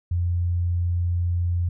sine tone, 87.31 Hz, F2, in tune, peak -20 dBFS, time 0.11-1.69 s, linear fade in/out 5 ms, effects none

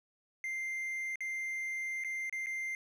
triangle tone with dropouts, 2093 Hz, C7, in tune, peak -33 dBFS, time 0.44-2.75 s, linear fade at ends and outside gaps 1 ms, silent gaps 1.157-1.206 / 2.038-2.046 / 2.296-2.326 / 2.461-2.468 s, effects none

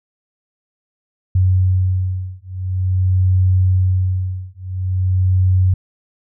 sine beating tone pair, 92.5 / 92.97 Hz, F#2 / F#2, 0 / +9 cents, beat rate 0.47 Hz, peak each -16 dBFS, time 1.35-5.74 s, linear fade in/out 5 ms, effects none

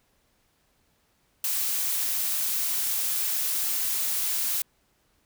blue noise, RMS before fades -27 dBFS, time 1.44-4.62 s, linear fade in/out 2 ms, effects pink hiss -68 dBFS RMS until 5.25 s

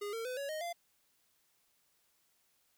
square tone with pitch steps, 410.1 / 455 / 504.9 / 560.2 / 621.6 / 689.7 Hz, G#4 / A#4 / B4 / C#5 / D#5 / F5, -22 / -42 / +38 / +18 / -2 / -22 cents, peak -38 dBFS, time 0.01-0.73 s, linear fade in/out 10 ms, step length 120 ms, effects white hiss -74 dBFS RMS until 2.77 s

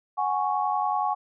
sine chord, F# suspended second, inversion none, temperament equal, 740 / 830.6 / 1108.7 Hz, F#5 / G#5 / C#6, 0 / 0 / 0 cents, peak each -28 / -26 / -28 dBFS, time 0.17-1.15 s, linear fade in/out 20 ms, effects none

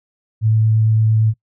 sine tone with vibrato, 110 Hz, A2, in tune, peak -11 dBFS, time 0.41-1.34 s, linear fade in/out 50 ms, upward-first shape sine, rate 8.8 Hz, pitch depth 8 cents each way, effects noise-tail reverb RT60 0.1 s tail -22 dB re dry

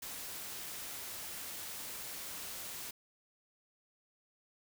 white noise, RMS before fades -44 dBFS, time 0.02-2.91 s, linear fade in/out 5 ms, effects none

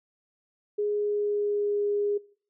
sine tone with pitch glide, 415.3 to 410.3 Hz, G#4 to G#4, 0 to -21 cents, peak -24 dBFS, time 0.78-2.18 s, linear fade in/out 10 ms, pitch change -21 cents, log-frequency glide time 0.94-1.84 s, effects noise-tail reverb RT60 0.5 s tail -22 dB re dry

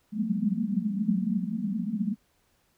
white band-pass noise, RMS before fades -28 dBFS, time 0.12-2.16 s, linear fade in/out 50 ms, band 180 to 230 Hz, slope 96 dB/octave, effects pink hiss -69 dBFS RMS until 2.77 s

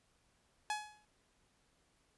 sawtooth tone with exponential decay, 845 Hz, G#5, 30 cents sharp, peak -29 dBFS, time 0.7-1.05 s, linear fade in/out 1 ms, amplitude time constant 76 ms, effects pink hiss -74 dBFS RMS until 2.17 s + resampled to 24000 Hz

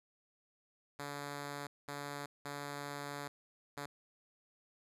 5% pulse tone bursts at uneven times, 143.5 Hz, D3, 40 cents flat, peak -30 dBFS, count 4, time 0.99-1.67 / 1.88-2.26 / 2.45-3.28 / 3.77-3.86 s, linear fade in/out 5 ms, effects resampled to 32000 Hz

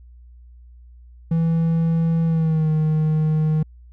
triangle tone with pitch glide, 164.6 to 155.45 Hz, E3 to D#3, -2 to -1 cents, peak -14 dBFS, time 1.31-3.63 s, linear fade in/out 5 ms, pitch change -99 cents, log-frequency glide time 2.25-2.7 s, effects added 60 Hz sine -42 dBFS peak until 3.92 s

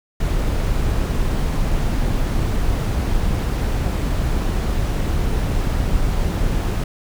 brown noise, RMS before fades -19 dBFS, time 0.2-6.84 s, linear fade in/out 5 ms, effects none

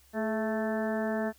harmonic tone with a mistuned harmonic, 220 Hz, A3, in tune, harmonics 1 / 2 / 3 / 4 / 5 / 6 / 7 / 8, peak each -31 / -35 / -33 / -41 / -47 / -46 / -44 / -40 dBFS, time 0.13-1.33 s, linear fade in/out 50 ms, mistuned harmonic 2, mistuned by -49 cents, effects added 68 Hz sine -62 dBFS peak until 1.38 s + white hiss -62 dBFS RMS until 1.38 s

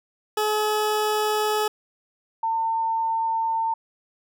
20% pulse / sine tone pair in turn, 425.8 / 902.2 Hz, G#4 / A5, +43 / +43 cents, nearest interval octave + minor second, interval 1300 cents, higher second, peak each -16 / -21 dBFS, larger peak first, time 0.37-1.68 / 2.43-3.74 s, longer neither, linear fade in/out 5 ms, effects none

